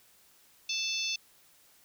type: harmonic tone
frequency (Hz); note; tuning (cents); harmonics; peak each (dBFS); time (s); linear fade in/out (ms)
880; A5; 0; 3 / 4 / 5 / 6 / 7; -35 / -36 / -37 / -38 / -38; 0.69-1.16; 5
effects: white hiss -62 dBFS RMS until 1.84 s